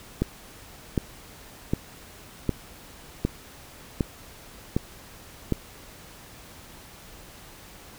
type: click train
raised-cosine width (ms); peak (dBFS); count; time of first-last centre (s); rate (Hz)
3; -9; 8; 0.22-5.523; 1.32
effects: pink hiss -47 dBFS RMS until 7.98 s

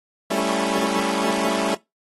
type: chord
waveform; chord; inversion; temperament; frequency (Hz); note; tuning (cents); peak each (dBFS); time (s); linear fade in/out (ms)
15% pulse; A dominant seventh; third; equal; 196 / 220 / 277.2 / 329.6; G3 / A3 / C#4 / E4; 0 / 0 / 0 / 0; -20 / -20 / -19 / -21; 0.3-1.75; 10
effects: noise-tail reverb RT60 0.2 s tail -21 dB re dry + AAC 32 kbps

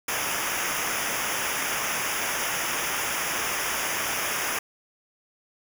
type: noise with comb filter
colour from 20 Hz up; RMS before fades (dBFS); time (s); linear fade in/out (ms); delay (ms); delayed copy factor
pink; -28; 0.08-4.59; 5; 0.24; -0.95
effects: none

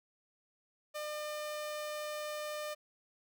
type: tone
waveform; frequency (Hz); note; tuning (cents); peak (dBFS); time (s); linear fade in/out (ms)
sawtooth; 602; D5; +43; -34; 0.94-2.75; 20
effects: none

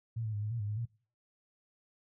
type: tone with pitch steps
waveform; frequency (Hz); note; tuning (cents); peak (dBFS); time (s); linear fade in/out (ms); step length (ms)
sine; 114.2 / 108.9 / 103.5 / 106.4 / 117.5 / 103.1 / 105.4 / 117; A#2 / A2 / G#2 / G#2 / A#2 / G#2 / G#2 / A#2; -35 / -17 / -5 / +42 / +14 / -12 / +26 / +7; -33; 0.16-0.856; 10; 87
effects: noise-tail reverb RT60 0.4 s tail -22 dB re dry

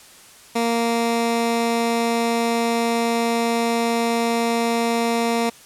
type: tone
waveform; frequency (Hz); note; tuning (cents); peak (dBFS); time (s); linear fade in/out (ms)
15% pulse; 232.4; A#3; -5; -12; 0.55-5.5; 10
effects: white hiss -46 dBFS RMS until 5.65 s + low-pass 11000 Hz 12 dB/octave

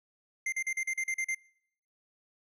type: tone bursts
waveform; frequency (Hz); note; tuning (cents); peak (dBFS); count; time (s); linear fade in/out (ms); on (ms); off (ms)
square; 2093; C7; 0; -30; 9; 0.46-1.348; 5; 64; 39
effects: noise-tail reverb RT60 0.7 s tail -24 dB re dry + low-pass 10000 Hz 12 dB/octave

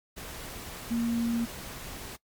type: tone in noise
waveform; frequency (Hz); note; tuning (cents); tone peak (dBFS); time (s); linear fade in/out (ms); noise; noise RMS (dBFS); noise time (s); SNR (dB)
sine; 233.1; A#3; 0; -25; 0.9-1.46; 20; pink; -41; 0.16-2.17; +13
effects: noise-tail reverb RT60 0.1 s tail -21 dB re dry + MP3 96 kbps

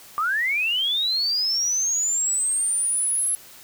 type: linear sweep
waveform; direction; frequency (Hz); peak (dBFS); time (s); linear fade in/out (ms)
sine; up; 1161 to 11050; -20; 0.18-3.35; 0
effects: white hiss -46 dBFS RMS until 3.63 s

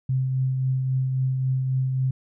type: tone with tremolo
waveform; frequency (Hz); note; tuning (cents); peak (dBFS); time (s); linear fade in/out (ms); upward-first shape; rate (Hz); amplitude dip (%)
sine; 130.81; C3; 0; -19; 0.09-2.11; 5; triangle; 3.7; 35
effects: none

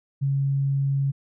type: tone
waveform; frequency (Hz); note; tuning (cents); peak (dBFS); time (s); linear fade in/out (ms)
sine; 138.1; C#3; -6; -20; 0.21-1.12; 20
effects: none

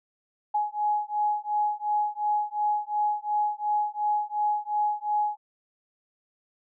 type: beating tone pair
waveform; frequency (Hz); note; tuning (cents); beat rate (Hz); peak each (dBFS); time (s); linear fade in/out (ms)
sine; 837 / 839.8; G#5 / G#5; +13 / +19; 2.8; -27; 0.54-5.37; 10
effects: none

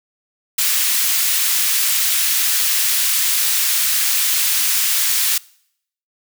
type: high-pass noise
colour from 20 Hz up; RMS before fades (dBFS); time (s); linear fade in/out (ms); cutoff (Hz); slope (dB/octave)
white; -17; 0.58-5.38; 5; 1800; 12
effects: noise-tail reverb RT60 0.7 s tail -24 dB re dry

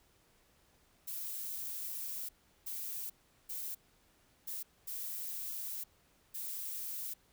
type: noise bursts at uneven times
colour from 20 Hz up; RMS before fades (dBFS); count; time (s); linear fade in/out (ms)
violet; -41; 6; 1.07-2.29 / 2.66-3.1 / 3.49-3.75 / 4.47-4.63 / 4.87-5.84 / 6.34-7.14; 10
effects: pink hiss -69 dBFS RMS until 7.32 s

